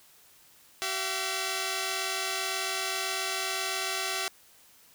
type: tone pair together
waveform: 5% pulse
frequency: 381.9 / 677.9 Hz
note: G4 / E5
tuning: -45 / +48 cents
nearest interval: minor seventh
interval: 993 cents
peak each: -21 dBFS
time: 0.82-4.28 s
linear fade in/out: 0 ms
effects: white hiss -58 dBFS RMS until 4.94 s